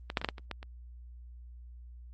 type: clicks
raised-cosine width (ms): 0.3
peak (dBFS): -19 / -11 / -21 / -13 / -15 / -28 / -20 / -29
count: 8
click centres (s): 0.101 / 0.172 / 0.215 / 0.246 / 0.288 / 0.382 / 0.513 / 0.629
effects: added 60 Hz sine -46 dBFS peak until 2.13 s + Opus 32 kbps